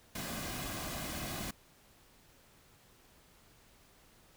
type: noise with comb filter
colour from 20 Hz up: pink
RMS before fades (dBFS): -40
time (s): 0.15-1.51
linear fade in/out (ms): 5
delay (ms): 2.2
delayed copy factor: -0.5
effects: pink hiss -63 dBFS RMS until 4.36 s